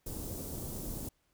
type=band-stop noise; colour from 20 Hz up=pink; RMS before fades=-40 dBFS; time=0.06-1.09 s; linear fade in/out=5 ms; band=490 to 8400 Hz; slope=12 dB/octave; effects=pink hiss -75 dBFS RMS until 1.33 s